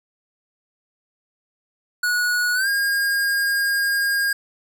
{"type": "tone with pitch glide", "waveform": "square", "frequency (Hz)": [1461, 1621.1], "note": ["F#6", "G#6"], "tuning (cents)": [-22, -42], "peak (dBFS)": -19, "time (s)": [2.03, 4.33], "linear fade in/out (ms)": 5, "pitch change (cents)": 180, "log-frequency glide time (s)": [2.54, 2.68], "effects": []}